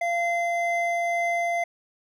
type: tone pair together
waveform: triangle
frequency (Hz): 689 / 2065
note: F5 / C7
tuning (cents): -24 / -23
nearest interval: octave + perfect fifth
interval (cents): 1901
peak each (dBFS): -22 / -26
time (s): 0.01-1.64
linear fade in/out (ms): 5
effects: none